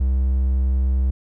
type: tone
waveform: triangle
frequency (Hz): 65.2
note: C2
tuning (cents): -5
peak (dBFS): -14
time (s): 0-1.11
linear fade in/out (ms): 10
effects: none